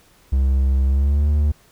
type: tone with pitch glide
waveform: triangle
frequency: 66.7 to 74.01 Hz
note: C2 to D2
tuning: +34 to +14 cents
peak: -12 dBFS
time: 0.32-1.52 s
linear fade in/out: 10 ms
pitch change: +180 cents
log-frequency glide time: 0.86-1.28 s
effects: pink hiss -54 dBFS RMS until 1.71 s